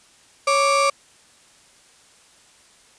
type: tone pair together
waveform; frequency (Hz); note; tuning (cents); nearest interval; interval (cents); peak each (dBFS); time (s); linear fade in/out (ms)
35% pulse; 554.4 / 1174.7; C#5 / D6; 0 / 0; octave + minor second; 1300; -18 / -16; 0.47-0.9; 5
effects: white hiss -53 dBFS RMS until 2.98 s + resampled to 22050 Hz